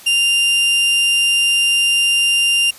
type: tone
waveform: 40% pulse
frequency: 2792 Hz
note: F7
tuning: 1 cent flat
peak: -11 dBFS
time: 0.06-2.71 s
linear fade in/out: 10 ms
effects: white hiss -40 dBFS RMS until 2.78 s + resampled to 32000 Hz